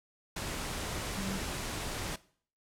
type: tone in noise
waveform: sine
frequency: 192.9 Hz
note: G3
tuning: 28 cents flat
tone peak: -36 dBFS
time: 1.17-1.38 s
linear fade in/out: 5 ms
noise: pink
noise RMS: -37 dBFS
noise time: 0.36-2.16 s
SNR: -2 dB
effects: noise-tail reverb RT60 0.5 s tail -19 dB re dry + low-pass 11000 Hz 12 dB/octave